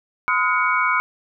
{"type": "tone cluster", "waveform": "sine", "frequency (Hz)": [1020, 1263, 1438, 2238], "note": ["C6", "D#6", "F#6", "C#7"], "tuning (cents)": [-44, 26, -50, 16], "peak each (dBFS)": -22, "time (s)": [0.28, 1], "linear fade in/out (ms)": 0, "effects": []}